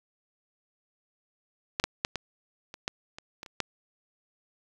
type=clicks; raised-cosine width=0.2 ms; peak=-10 / -7 / -8 / -14 / -24 / -12 / -24 / -22 / -28 / -10 dBFS; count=10; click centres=1.799 / 1.84 / 2.049 / 2.157 / 2.741 / 2.879 / 3.185 / 3.431 / 3.462 / 3.603 s; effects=8-bit